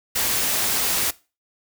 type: noise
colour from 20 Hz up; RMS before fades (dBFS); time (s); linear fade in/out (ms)
white; -22; 0.15-1.11; 10
effects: noise-tail reverb RT60 0.3 s tail -20 dB re dry